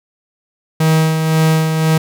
45% pulse tone with tremolo, 158.9 Hz, D#3, 37 cents sharp, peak -9 dBFS, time 0.8-1.98 s, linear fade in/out 5 ms, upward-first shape sine, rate 1.9 Hz, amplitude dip 45%, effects none

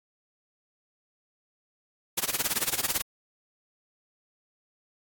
white noise with tremolo, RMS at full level -25 dBFS, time 2.17-3.02 s, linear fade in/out 10 ms, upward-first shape sine, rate 18 Hz, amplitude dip 95%, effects AAC 64 kbps

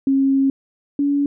sine tone pair in turn, 271.2 / 284.3 Hz, C#4 / C#4, -38 / +44 cents, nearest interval minor second, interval 82 cents, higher second, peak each -13 / -15 dBFS, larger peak first, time 0.07-0.5 / 0.99-1.26 s, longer first, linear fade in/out 2 ms, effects none

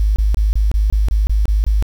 sine tone bursts, 51.91 Hz, G#1, in tune, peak -11 dBFS, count 10, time 0-1.825 s, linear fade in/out 0 ms, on 160 ms, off 25 ms, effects 7-bit

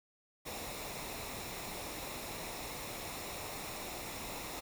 pink noise with comb filter, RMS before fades -43 dBFS, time 0.45-4.61 s, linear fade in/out 20 ms, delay 0.64 ms, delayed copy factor -0.5, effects none

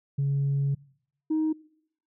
sine tone pair in turn, 139.6 / 313.4 Hz, C#3 / D#4, +13 / +13 cents, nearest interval octave + major second, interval 1400 cents, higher second, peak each -21 dBFS, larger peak neither, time 0.18-0.75 / 1.3-1.53 s, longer first, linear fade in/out 10 ms, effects noise-tail reverb RT60 0.7 s tail -24 dB re dry + tanh soft clip ceiling -20 dBFS

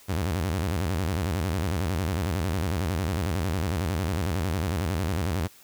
sawtooth tone with vibrato, 87.31 Hz, F2, in tune, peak -21 dBFS, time 0.08-5.48 s, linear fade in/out 20 ms, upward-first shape square, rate 11 Hz, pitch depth 190 cents each way, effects white hiss -53 dBFS RMS until 5.63 s

